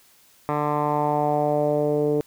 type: tone with low-pass filter sweep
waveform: 10% pulse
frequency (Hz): 148.3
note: D3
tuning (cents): +17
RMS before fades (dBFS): -22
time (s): 0.49-2.21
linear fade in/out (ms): 0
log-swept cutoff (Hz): 1300 to 420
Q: 3.3
effects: white hiss -56 dBFS RMS until 2.26 s